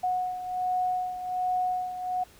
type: beating tone pair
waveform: sine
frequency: 732 / 733.3 Hz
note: F#5 / F#5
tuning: -19 / -16 cents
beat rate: 1.3 Hz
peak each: -27 / -33 dBFS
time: 0.03-2.24 s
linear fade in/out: 10 ms
effects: pink hiss -55 dBFS RMS until 2.39 s